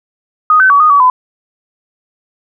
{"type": "tone with pitch steps", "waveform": "sine", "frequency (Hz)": [1244, 1527, 1136, 1235, 1139, 1009], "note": ["D#6", "G6", "C#6", "D#6", "C#6", "B5"], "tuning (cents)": [-1, -46, 42, -13, 47, 37], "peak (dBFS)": -4, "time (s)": [0.5, 1.1], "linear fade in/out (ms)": 2, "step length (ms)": 100, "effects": []}